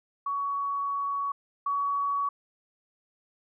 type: tone pair in turn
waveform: sine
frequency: 1123 / 1128.3 Hz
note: C#6 / C#6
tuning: +22 / +30 cents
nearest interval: unison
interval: 8 cents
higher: second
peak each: -27 / -25 dBFS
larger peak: second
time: 0.26-1.32 / 1.66-2.29 s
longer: first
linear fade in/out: 5 ms
effects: none